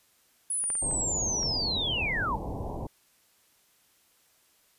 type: linear sweep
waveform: sine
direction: down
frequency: 10320 to 827 Hz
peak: -27 dBFS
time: 0.5-2.36 s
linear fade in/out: 5 ms
type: clicks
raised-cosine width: 0.5 ms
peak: -30 / -24 / -29 / -33 / -30 dBFS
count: 5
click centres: 0.64 / 0.702 / 0.753 / 0.911 / 1.431 s
type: low-pass noise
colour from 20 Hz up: pink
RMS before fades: -35 dBFS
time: 0.82-2.87 s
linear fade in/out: 5 ms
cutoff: 1000 Hz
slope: 96 dB/octave
effects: white hiss -65 dBFS RMS until 4.78 s + resampled to 32000 Hz